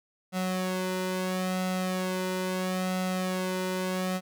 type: tone with flanger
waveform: sawtooth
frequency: 185 Hz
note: F#3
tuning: in tune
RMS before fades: -30 dBFS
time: 0.32-4.21 s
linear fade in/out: 50 ms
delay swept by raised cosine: 1.5 to 2.04 ms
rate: 0.75 Hz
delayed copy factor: +0.75
effects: none